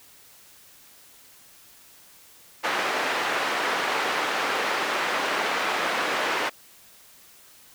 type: band-pass noise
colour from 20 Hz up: white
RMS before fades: -26 dBFS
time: 2.63-6.5 s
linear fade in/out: 20 ms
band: 390 to 1900 Hz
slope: 12 dB/octave
effects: white hiss -52 dBFS RMS until 7.74 s